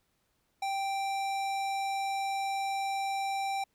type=tone with hard clipping; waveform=sine; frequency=784 Hz; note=G5; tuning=in tune; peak=-32 dBFS; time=0.62-3.64 s; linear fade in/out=5 ms; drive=17 dB; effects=pink hiss -75 dBFS RMS until 3.74 s